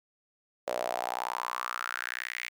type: tone with high-pass filter sweep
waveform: sawtooth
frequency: 61 Hz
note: B1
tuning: 21 cents flat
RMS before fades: -35 dBFS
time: 0.67-2.49 s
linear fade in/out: 10 ms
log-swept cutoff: 570 to 2200 Hz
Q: 5
effects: none